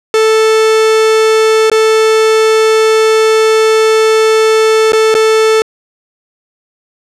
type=tone with dropouts; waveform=45% pulse; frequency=440 Hz; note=A4; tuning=in tune; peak=-6 dBFS; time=0.14-5.62 s; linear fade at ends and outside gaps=1 ms; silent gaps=1.699-1.716 / 4.921-4.932 / 5.142-5.15 s; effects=low-pass 8000 Hz 12 dB/octave